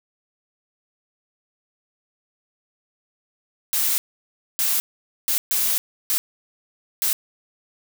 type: noise bursts at uneven times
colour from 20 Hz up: blue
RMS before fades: -21 dBFS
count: 6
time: 3.73-3.98 / 4.59-4.8 / 5.28-5.38 / 5.51-5.78 / 6.1-6.18 / 7.02-7.13 s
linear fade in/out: 0 ms
effects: none